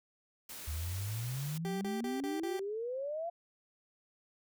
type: noise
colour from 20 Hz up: white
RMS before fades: -46 dBFS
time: 0.49-1.58 s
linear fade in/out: 5 ms
type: exponential sweep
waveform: sine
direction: up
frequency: 73.2 to 698.5 Hz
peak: -35 dBFS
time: 0.67-3.3 s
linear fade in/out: 10 ms
type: tone bursts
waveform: 30% pulse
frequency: 391.9 Hz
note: G4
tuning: in tune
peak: -35 dBFS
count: 5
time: 1.65-2.594 s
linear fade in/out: 0 ms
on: 160 ms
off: 36 ms
effects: none